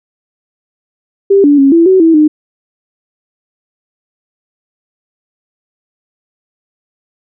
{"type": "tone with pitch steps", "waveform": "sine", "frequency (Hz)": [395.1, 288.9, 274.3, 334.3, 376.7, 326.6, 304.5], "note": ["G4", "D4", "C#4", "E4", "F#4", "E4", "D#4"], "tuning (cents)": [14, -28, -18, 24, 31, -16, -37], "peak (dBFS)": -3, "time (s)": [1.3, 2.28], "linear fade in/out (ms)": 10, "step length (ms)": 140, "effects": []}